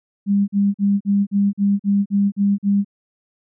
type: tone bursts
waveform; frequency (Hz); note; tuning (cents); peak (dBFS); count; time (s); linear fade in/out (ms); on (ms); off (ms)
sine; 200.6; G3; +40; -13; 10; 0.26-2.847; 50; 220; 43
effects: none